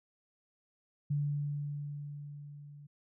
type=tone with level ramp; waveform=sine; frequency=145.2 Hz; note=D3; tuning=19 cents flat; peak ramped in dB=-28 to -49 dBFS; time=1.1-2.87 s; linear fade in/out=10 ms; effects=none